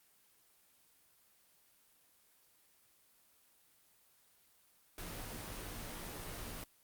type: noise with comb filter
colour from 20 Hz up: pink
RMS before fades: -45 dBFS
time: 4.98-6.64 s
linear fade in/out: 2 ms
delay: 15 ms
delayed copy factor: -0.6
effects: white hiss -69 dBFS RMS until 6.83 s + Opus 24 kbps